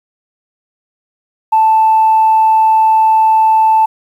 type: tone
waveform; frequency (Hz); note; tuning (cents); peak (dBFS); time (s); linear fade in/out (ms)
sine; 880; A5; 0; -5; 1.52-3.86; 10
effects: tanh soft clip ceiling -2 dBFS + 7-bit